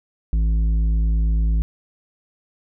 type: tone with tanh clipping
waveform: sine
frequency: 54.4 Hz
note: A1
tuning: 19 cents flat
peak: -17 dBFS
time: 0.33-1.62 s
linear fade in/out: 0 ms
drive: 8 dB
effects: none